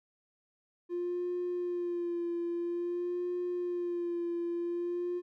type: tone with vibrato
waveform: triangle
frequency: 349.2 Hz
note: F4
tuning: in tune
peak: -28 dBFS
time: 0.89-5.22 s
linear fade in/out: 50 ms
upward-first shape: sine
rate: 0.5 Hz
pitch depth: 32 cents each way
effects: tanh soft clip ceiling -28 dBFS